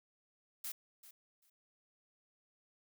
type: noise with echo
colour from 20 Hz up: blue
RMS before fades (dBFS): -42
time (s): 0.64-0.72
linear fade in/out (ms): 5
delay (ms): 390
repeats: 2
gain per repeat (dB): -15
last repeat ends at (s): 1.5
effects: none